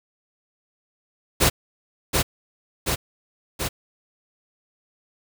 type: noise with echo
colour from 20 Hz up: pink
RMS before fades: -17 dBFS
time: 1.4-1.5 s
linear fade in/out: 20 ms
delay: 730 ms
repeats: 3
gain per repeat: -3 dB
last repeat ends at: 3.69 s
effects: none